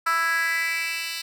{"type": "tone with high-pass filter sweep", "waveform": "10% pulse", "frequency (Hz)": 330.6, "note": "E4", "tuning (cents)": 5, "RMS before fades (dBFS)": -25, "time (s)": [0.06, 1.22], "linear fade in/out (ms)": 10, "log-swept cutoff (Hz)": [1300, 3300], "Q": 4.3, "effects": []}